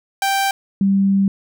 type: tone pair in turn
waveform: sawtooth / sine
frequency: 784 / 196 Hz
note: G5 / G3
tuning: 0 / 0 cents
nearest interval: 2 octaves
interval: 2400 cents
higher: first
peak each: -12 dBFS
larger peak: neither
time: 0.22-0.51 / 0.81-1.28 s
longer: second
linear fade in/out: 2 ms
effects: none